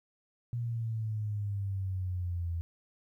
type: exponential sweep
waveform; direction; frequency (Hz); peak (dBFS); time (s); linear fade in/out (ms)
sine; down; 120.2 to 83.4; -31; 0.53-2.61; 0
effects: 12-bit